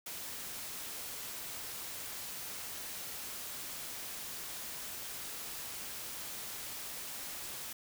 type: noise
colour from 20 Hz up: white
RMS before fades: -43 dBFS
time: 0.06-7.73 s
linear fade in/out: 5 ms
effects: none